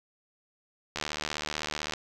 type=click train; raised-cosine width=0.2 ms; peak=-14 dBFS; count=75; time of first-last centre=0.96-1.936 s; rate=75.8 Hz; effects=none